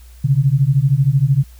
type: beating tone pair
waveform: sine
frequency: 130.81 / 143.81 Hz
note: C3 / D3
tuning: 0 / -36 cents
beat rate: 13 Hz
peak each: -14 dBFS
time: 0.24-1.44 s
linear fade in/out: 10 ms
effects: added 60 Hz sine -38 dBFS peak until 1.59 s + white hiss -51 dBFS RMS until 1.59 s